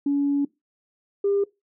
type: tone pair in turn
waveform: sine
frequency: 283.3 / 400.6 Hz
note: C#4 / G4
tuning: +38 / +38 cents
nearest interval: tritone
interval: 600 cents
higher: second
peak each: -18 dBFS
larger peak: neither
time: 0.06-0.45 / 1.24-1.44 s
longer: first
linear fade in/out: 5 ms
effects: noise-tail reverb RT60 0.2 s tail -21 dB re dry + tanh soft clip ceiling -14 dBFS